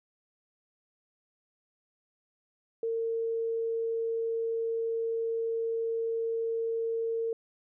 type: tone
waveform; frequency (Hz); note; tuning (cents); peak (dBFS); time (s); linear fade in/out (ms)
sine; 455.8; A#4; -39; -28; 2.83-7.33; 2
effects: none